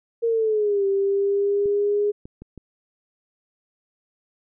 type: linear two-way sweep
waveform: sine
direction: down then up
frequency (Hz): 467.1 to 392 to 414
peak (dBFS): -18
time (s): 0.22-2.12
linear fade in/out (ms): 20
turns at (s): 0.86
type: clicks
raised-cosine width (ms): 3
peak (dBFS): -26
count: 4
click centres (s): 1.658 / 2.255 / 2.42 / 2.577
effects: none